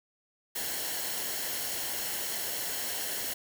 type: noise with comb filter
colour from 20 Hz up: white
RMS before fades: -34 dBFS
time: 0.55-3.34 s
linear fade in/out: 10 ms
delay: 0.82 ms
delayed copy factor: -0.5
effects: none